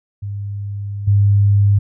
sine tone with level steps, 101.1 Hz, G#2, 46 cents flat, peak -22 / -9 dBFS, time 0.22-1.79 s, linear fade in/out 10 ms, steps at 1.07 s, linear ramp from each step 10 ms, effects none

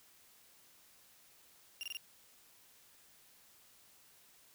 35% pulse tone bursts, 2794 Hz, F7, in tune, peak -38 dBFS, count 4, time 1.81-1.97 s, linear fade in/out 0 ms, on 22 ms, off 24 ms, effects white hiss -64 dBFS RMS until 4.54 s

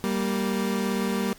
30% pulse tone pair together, 195.45 / 233.1 Hz, G3 / A#3, -5 / 0 cents, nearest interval minor third, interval 305 cents, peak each -23 / -25 dBFS, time 0.04-1.33 s, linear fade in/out 0 ms, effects pink hiss -50 dBFS RMS until 1.38 s + MP3 96 kbps

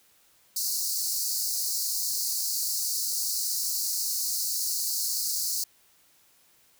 pink high-pass noise, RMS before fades -29 dBFS, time 0.56-5.64 s, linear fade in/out 5 ms, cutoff 4300 Hz, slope 96 dB/octave, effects white hiss -62 dBFS RMS until 6.79 s

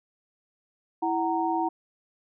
sine tone cluster, 330.3 / 749 / 927 Hz, E4 / F#5 / A#5, +4 / +21 / -10 cents, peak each -28 dBFS, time 1.02-1.69 s, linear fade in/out 10 ms, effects none

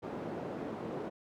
white band-pass noise, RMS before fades -40 dBFS, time 0.02-1.1 s, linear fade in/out 20 ms, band 170 to 480 Hz, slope 12 dB/octave, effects none

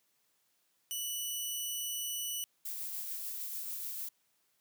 10% pulse tone, 2962 Hz, F#7, 1 cent sharp, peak -27 dBFS, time 0.91-2.44 s, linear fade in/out 0 ms
violet noise with tremolo, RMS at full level -39 dBFS, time 2.65-4.09 s, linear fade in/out 5 ms, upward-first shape sine, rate 6.8 Hz, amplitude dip 25%
effects white hiss -75 dBFS RMS until 4.6 s + high-pass 100 Hz 12 dB/octave

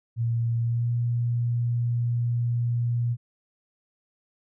sine tone with pitch glide, 116.54 to 119.26 Hz, A#2 to A#2, 0 to +40 cents, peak -22 dBFS, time 0.16-3.17 s, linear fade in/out 50 ms, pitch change +40 cents, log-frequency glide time 0.61-0.9 s, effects none

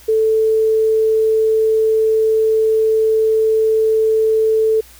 sine tone, 440 Hz, A4, in tune, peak -11 dBFS, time 0.08-4.81 s, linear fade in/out 10 ms, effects added 60 Hz sine -45 dBFS peak until 4.99 s + white hiss -44 dBFS RMS until 4.99 s

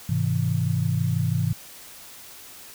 sine chord, Ab augmented, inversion none, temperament just, 103.83 / 129.78 / 162.23 Hz, Ab2 / C3 / E3, 0 / -14 / -27 cents, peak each -25 dBFS, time 0.09-1.53 s, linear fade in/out 5 ms, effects white hiss -44 dBFS RMS until 2.74 s

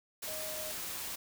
sine tone in noise, 622.3 Hz, D#5, in tune, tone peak -43 dBFS, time 0.27-0.72 s, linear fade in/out 10 ms, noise white, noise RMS -40 dBFS, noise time 0.22-1.16 s, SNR -6 dB, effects none

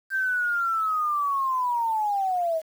sine linear sweep, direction down, 1578 to 626 Hz, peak -22 dBFS, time 0.1-2.62 s, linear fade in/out 50 ms, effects 8-bit

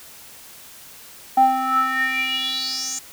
square tone with band-pass filter sweep, 261.6 Hz, C4, in tune, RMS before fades -21 dBFS, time 1.37-2.99 s, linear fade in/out 5 ms, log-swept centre 740 to 7100 Hz, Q 7.7, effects white hiss -43 dBFS RMS until 3.12 s

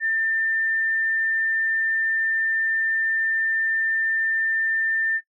sine tone, 1793 Hz, A6, 32 cents sharp, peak -20 dBFS, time 0-5.21 s, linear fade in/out 50 ms, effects noise-tail reverb RT60 0.1 s tail -19 dB re dry

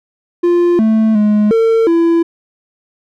triangle tone with pitch steps, 348.5 / 220.1 / 210.2 / 452.2 / 335.2 Hz, F4 / A3 / G#3 / A4 / E4, -4 / +1 / +21 / +47 / +29 cents, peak -6 dBFS, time 0.43-2.23 s, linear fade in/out 10 ms, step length 360 ms, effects none

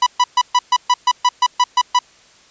45% pulse tone bursts, 987.8 Hz, B5, in tune, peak -10 dBFS, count 12, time 0.02-1.99 s, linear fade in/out 5 ms, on 45 ms, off 130 ms, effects white hiss -49 dBFS RMS until 2.5 s + resampled to 16000 Hz

